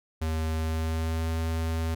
square tone with pitch glide, 79.7 to 81.37 Hz, D#2 to E2, +42 to -22 cents, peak -27 dBFS, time 0.21-1.95 s, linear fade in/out 10 ms, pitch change +36 cents, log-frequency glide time 0.54-1.28 s, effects none

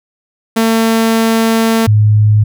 sawtooth / sine tone pair in turn, 225 / 106.19 Hz, A3 / G#2, +39 / +39 cents, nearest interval octave + minor second, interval 1300 cents, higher first, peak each -5 dBFS, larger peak neither, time 0.56-1.87 / 1.87-2.44 s, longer first, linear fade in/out 10 ms, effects none

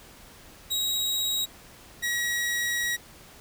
sawtooth tone pair in turn, 3821 / 1910.5 Hz, A#7 / A#6, +42 / +42 cents, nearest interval octave, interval 1200 cents, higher first, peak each -22 dBFS, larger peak neither, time 0.7-1.46 / 2.02-2.97 s, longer second, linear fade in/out 20 ms, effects pink hiss -50 dBFS RMS until 3.4 s

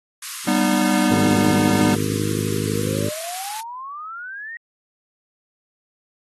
white high-pass noise, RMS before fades -31 dBFS, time 0.22-3.61 s, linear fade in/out 5 ms, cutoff 1000 Hz, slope 96 dB/octave
square chord, G augmented, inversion none, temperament just, 196 / 245 / 306.2 Hz, G3 / B3 / D#4, 0 / -14 / -28 cents, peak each -22 dBFS, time 0.47-1.95 s, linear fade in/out 5 ms
harmonic tone, 51.91 Hz, G#1, in tune, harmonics 2 / 3 / 4 / 5 / 6 / 7 / 8 / 9, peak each -26 / -28 / -29 / -30 / -31 / -31 / -32 / -33 dBFS, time 1.1-3.1 s, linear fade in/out 20 ms
sine exponential sweep, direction up, 233.1 to 1901 Hz, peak -30 dBFS, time 1.89-4.57 s, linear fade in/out 2 ms
effects AAC 32 kbps

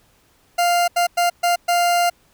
40% pulse tone bursts at uneven times, 698.5 Hz, F5, in tune, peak -14 dBFS, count 5, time 0.58-0.88 / 0.96-1.07 / 1.17-1.3 / 1.43-1.56 / 1.68-2.1 s, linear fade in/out 10 ms, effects pink hiss -58 dBFS RMS until 2.33 s

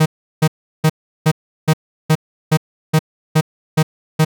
45% pulse tone bursts, 156.7 Hz, D#3, 13 cents sharp, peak -9 dBFS, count 11, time 0-4.249 s, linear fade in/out 10 ms, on 59 ms, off 360 ms, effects none

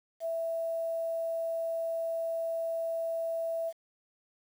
sine tone with quantisation, 660 Hz, E5, 2 cents sharp, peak -30 dBFS, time 0.2-3.73 s, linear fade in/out 50 ms, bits 9, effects none

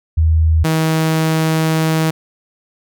sine / sawtooth tone pair in turn, 80 / 159.54 Hz, D#2 / D#3, +49 / +44 cents, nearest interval octave, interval 1195 cents, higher second, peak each -9 dBFS, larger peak neither, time 0.17-0.64 / 0.64-2.11 s, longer second, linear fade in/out 10 ms, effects none

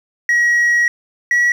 sine tone pair in turn, 1907 / 1928 Hz, A#6 / B6, +39 / -42 cents, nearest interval unison, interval 19 cents, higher second, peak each -8 dBFS, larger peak neither, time 0.29-0.88 / 1.31-1.52 s, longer first, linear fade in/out 2 ms, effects tanh soft clip ceiling -10 dBFS + 7-bit

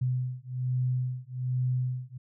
sine beating tone pair, 126.1 / 127.3 Hz, B2 / C3, +36 / -47 cents, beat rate 1.2 Hz, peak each -30 dBFS, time 0.01-2.18 s, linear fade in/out 10 ms, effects none

